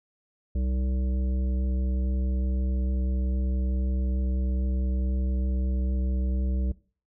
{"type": "harmonic tone with a mistuned harmonic", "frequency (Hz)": 63.9, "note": "C2", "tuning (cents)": -40, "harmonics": [1, 3, 5, 7, 9], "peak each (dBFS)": [-24, -35, -42, -45, -47], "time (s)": [0.55, 6.72], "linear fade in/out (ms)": 5, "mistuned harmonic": 3, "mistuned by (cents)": 21, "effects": ["noise-tail reverb RT60 0.4 s tail -19 dB re dry"]}